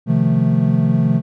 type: chord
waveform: triangle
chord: F dominant seventh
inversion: second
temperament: equal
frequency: 130.81 / 155.56 / 174.61 / 220 Hz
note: C3 / Eb3 / F3 / A3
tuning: 0 / 0 / 0 / 0 cents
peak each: -16 dBFS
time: 0.06-1.22 s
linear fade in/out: 50 ms
effects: none